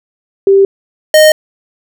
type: tone pair in turn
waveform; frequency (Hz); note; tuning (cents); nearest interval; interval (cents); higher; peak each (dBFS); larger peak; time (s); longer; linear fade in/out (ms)
sine / square; 392 / 618; G4 / D#5; 0 / -12; minor sixth; 788; second; -3; neither; 0.47-0.65 / 1.14-1.32; neither; 2
effects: none